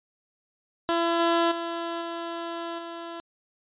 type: tone with level steps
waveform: 15% pulse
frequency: 336.9 Hz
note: E4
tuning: 38 cents sharp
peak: -16 / -14 / -23 / -25 / -29 dBFS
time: 0.89-3.2 s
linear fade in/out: 0 ms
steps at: 1.19 / 1.51 / 2.01 / 2.78 s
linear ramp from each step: 10 ms
effects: resampled to 8000 Hz